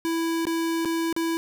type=tone with dropouts; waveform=square; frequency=330 Hz; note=E4; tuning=2 cents sharp; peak=-24 dBFS; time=0.05-1.37 s; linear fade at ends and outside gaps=0 ms; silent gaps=0.453-0.469 / 0.849-0.856 / 1.127-1.164 s; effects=none